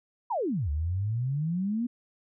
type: exponential two-way sweep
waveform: sine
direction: down then up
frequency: 1030 to 70.9 to 247.2 Hz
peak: -26 dBFS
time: 0.3-1.87 s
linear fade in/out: 10 ms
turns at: 0.7 s
effects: none